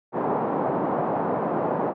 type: band-pass noise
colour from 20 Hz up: white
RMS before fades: -25 dBFS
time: 0.12-1.94 s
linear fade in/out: 50 ms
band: 150 to 910 Hz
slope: 24 dB/octave
effects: none